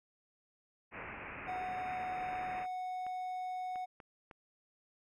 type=low-pass noise; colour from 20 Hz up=white; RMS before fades=-46 dBFS; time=0.91-2.67 s; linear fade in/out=50 ms; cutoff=2600 Hz; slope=96 dB/octave
type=tone; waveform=triangle; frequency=737 Hz; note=F#5; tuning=7 cents flat; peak=-35 dBFS; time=1.47-3.86 s; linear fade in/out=20 ms
type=clicks; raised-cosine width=0.5 ms; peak=-36 dBFS; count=5; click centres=2.587 / 3.066 / 3.758 / 4.002 / 4.312 s
effects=none